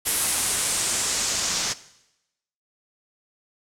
white noise with low-pass filter sweep, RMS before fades -25 dBFS, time 0.05-1.74 s, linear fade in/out 20 ms, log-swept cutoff 11000 to 6000 Hz, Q 2.1, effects noise-tail reverb RT60 0.9 s tail -17 dB re dry

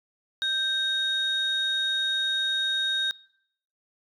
sine tone pair together, 1568 / 3736 Hz, G6 / A#7, 0 / +3 cents, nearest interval octave + minor third, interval 1503 cents, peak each -28 / -24 dBFS, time 0.42-3.11 s, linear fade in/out 0 ms, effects noise-tail reverb RT60 0.7 s tail -24 dB re dry + tanh soft clip ceiling -19 dBFS

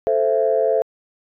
sine chord, A minor, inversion none, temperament equal with one note detuned, 440 / 523.3 / 667.3 Hz, A4 / C5 / E5, 0 / 0 / +21 cents, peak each -19 dBFS, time 0.07-0.82 s, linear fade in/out 0 ms, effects tanh soft clip ceiling -6 dBFS

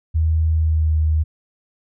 sine tone with pitch glide, 79.8 to 78.02 Hz, D#2 to D#2, +44 to +5 cents, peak -14 dBFS, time 0.14-1.24 s, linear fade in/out 20 ms, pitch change -39 cents, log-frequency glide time 0.51-0.98 s, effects none

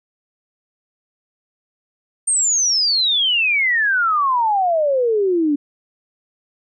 sine exponential sweep, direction down, 8830 to 281.1 Hz, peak -14 dBFS, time 2.27-5.56 s, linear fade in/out 10 ms, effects none

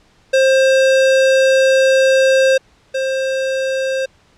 square tone pair in turn, 530 / 530 Hz, C5 / C5, +22 / +22 cents, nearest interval unison, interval 0 cents, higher neither, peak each -10 / -17 dBFS, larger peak first, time 0.33-2.58 / 2.94-4.06 s, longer first, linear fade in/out 10 ms, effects pink hiss -53 dBFS RMS until 4.37 s + low-pass 6000 Hz 12 dB/octave

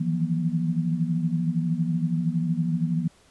sine tone cluster, 157.6 / 166.4 / 179.1 / 239.3 Hz, D#3 / E3 / F3 / A#3, +23 / +17 / +44 / +46 cents, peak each -31 / -24 / -30 / -30 dBFS, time 0-3.08 s, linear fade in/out 10 ms, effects pink hiss -58 dBFS RMS until 3.3 s + resampled to 24000 Hz

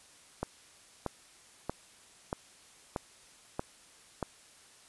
click train, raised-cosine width 1 ms, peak -18 dBFS, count 7, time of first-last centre 0.43-4.227 s, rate 1.58 Hz, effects white hiss -58 dBFS RMS until 4.88 s + resampled to 24000 Hz

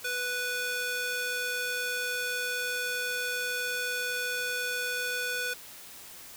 square tone with high-pass filter, 493.9 Hz, B4, in tune, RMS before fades -32 dBFS, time 0.04-5.54 s, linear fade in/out 10 ms, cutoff 1200 Hz, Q 1.1, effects white hiss -47 dBFS RMS until 6.36 s

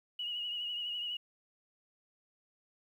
sine tone with vibrato, 2900 Hz, F#7, 35 cents flat, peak -35 dBFS, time 0.19-1.17 s, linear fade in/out 5 ms, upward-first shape triangle, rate 12 Hz, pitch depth 46 cents each way, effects 11-bit

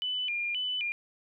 sine tone with vibrato, 2686 Hz, E7, 32 cents sharp, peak -29 dBFS, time 0.02-0.92 s, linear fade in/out 0 ms, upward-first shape square, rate 1.9 Hz, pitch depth 190 cents each way, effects none

